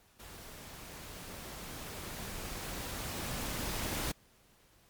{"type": "noise with level ramp", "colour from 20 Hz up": "pink", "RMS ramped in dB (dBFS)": [-50, -35], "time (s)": [0.19, 4.12], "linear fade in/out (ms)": 10, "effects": ["pink hiss -65 dBFS RMS until 4.89 s", "MP3 96 kbps"]}